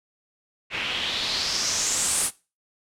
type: noise with low-pass filter sweep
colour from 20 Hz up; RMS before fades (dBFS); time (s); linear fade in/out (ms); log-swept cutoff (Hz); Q
white; -26; 0.7-2.31; 50; 2500 to 10000; 3.6
effects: noise-tail reverb RT60 0.3 s tail -20 dB re dry